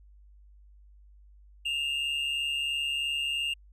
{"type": "tone pair together", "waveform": "triangle", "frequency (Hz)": [2671, 2814], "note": ["E7", "F7"], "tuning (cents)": [22, 12], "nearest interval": "minor second", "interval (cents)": 90, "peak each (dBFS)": [-34, -27], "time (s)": [1.65, 3.54], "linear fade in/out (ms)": 10, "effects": ["added 50 Hz sine -52 dBFS peak until 3.72 s", "resampled to 32000 Hz"]}